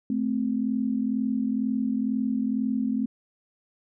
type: tone pair together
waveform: sine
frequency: 217.5 / 259.6 Hz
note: A3 / C4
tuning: -20 / -13 cents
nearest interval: minor third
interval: 307 cents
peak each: -26 dBFS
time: 0.1-3.06 s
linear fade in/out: 2 ms
effects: none